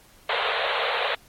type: band-pass noise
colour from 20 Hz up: pink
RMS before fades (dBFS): -25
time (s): 0.29-1.15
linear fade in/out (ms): 5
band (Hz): 440 to 4000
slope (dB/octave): 96
effects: pink hiss -54 dBFS RMS until 1.28 s + MP3 64 kbps